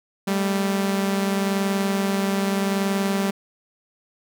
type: tone pair together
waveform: sawtooth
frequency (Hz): 196 / 216.8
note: G3 / A3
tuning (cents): 0 / -25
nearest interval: major second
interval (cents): 175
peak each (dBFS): -17 / -25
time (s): 0.27-3.31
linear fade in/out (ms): 10
effects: none